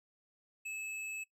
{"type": "tone", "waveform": "square", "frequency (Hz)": 2600, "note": "E7", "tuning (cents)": -24, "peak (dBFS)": -40, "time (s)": [0.65, 1.24], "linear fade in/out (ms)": 10, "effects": ["noise-tail reverb RT60 0.1 s tail -17 dB re dry", "low-pass 12000 Hz 12 dB/octave"]}